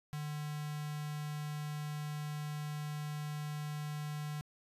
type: tone with notch filter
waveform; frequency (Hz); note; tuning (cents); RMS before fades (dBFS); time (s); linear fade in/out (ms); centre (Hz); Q
square; 150; D3; +37; -40; 0.13-4.41; 0; 410; 1
effects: resampled to 32000 Hz